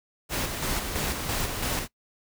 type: noise with tremolo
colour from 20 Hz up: pink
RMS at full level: -28 dBFS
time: 0.29-1.88 s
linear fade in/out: 50 ms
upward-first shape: square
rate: 3 Hz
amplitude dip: 40%
effects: noise-tail reverb RT60 0.1 s tail -21 dB re dry